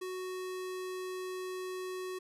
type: tone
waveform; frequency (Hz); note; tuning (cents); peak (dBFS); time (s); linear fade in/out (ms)
square; 370; F#4; 0; -38; 0.01-2.19; 10
effects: resampled to 32000 Hz